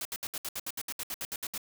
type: noise bursts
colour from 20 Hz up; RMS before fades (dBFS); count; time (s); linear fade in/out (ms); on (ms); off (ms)
white; -36; 15; 0.01-1.578; 2; 42; 67
effects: none